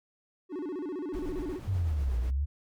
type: tone with vibrato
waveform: triangle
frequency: 329.6 Hz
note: E4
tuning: in tune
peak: -31 dBFS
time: 0.49-1.61 s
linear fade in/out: 50 ms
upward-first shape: square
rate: 15 Hz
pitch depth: 200 cents each way
type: noise with tremolo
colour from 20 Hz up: brown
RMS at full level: -39 dBFS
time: 1.13-2.31 s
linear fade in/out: 10 ms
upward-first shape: sine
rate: 8.2 Hz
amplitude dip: 35%
type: exponential two-way sweep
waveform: sine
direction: down then up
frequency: 101.1 to 58.27 to 74.6 Hz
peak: -26 dBFS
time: 1.67-2.46 s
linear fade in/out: 20 ms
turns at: 2.19 s
effects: none